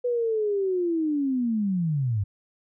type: linear sweep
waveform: sine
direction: down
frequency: 495.4 to 94.8 Hz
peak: -22 dBFS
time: 0.04-2.24 s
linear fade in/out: 10 ms
effects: none